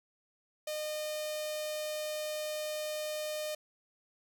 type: tone with notch filter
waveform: sawtooth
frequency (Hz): 610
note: D#5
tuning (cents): -34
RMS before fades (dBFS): -37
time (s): 0.67-3.55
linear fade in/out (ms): 5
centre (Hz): 1400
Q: 0.85
effects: none